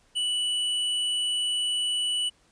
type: tone with tanh clipping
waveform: triangle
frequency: 2960 Hz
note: F#7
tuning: in tune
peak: -26 dBFS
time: 0.15-2.3 s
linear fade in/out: 20 ms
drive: 17 dB
effects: pink hiss -63 dBFS RMS until 2.51 s + resampled to 22050 Hz